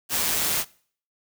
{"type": "noise with amplitude modulation", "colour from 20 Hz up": "white", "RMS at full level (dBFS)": -22, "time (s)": [0.09, 0.65], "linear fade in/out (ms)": 50, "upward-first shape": "sine", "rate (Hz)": 160, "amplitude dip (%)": 50, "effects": ["noise-tail reverb RT60 0.5 s tail -22 dB re dry"]}